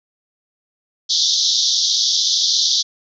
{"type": "band-pass noise", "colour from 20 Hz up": "pink", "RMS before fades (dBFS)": -17, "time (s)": [1.09, 2.83], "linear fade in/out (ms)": 20, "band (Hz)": [3400, 6200], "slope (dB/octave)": 96, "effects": []}